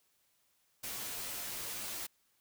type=noise with comb filter; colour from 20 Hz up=white; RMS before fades=-41 dBFS; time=0.83-2.07 s; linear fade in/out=10 ms; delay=12 ms; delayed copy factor=-0.65; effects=white hiss -74 dBFS RMS until 2.4 s